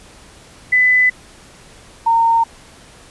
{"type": "tone pair in turn", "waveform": "sine", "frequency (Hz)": [2003, 917.3], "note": ["B6", "A#5"], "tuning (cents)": [24, -28], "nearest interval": "octave + major second", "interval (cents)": 1352, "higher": "first", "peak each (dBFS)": [-9, -10], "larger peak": "first", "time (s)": [[0.72, 1.1], [2.06, 2.44]], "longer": "neither", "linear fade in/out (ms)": 10, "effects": ["pink hiss -43 dBFS RMS until 3.1 s", "resampled to 24000 Hz"]}